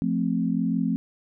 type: chord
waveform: sine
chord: F major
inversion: none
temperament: equal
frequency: 174.61 / 220 / 261.6 Hz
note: F3 / A3 / C4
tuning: 0 / 0 / 0 cents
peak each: -26 dBFS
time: 0.02-0.96 s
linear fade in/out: 0 ms
effects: none